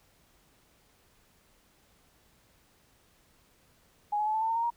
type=tone with pitch steps; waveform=sine; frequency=830.6 / 845.6 / 860.9 / 876.4 / 892.3 / 908.4 / 924.8 / 941.5 Hz; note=G#5 / G#5 / A5 / A5 / A5 / A#5 / A#5 / A#5; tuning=0 / +31 / -38 / -7 / +24 / -45 / -14 / +17 cents; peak=-26 dBFS; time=4.12-4.704 s; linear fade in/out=10 ms; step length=73 ms; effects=pink hiss -65 dBFS RMS until 4.76 s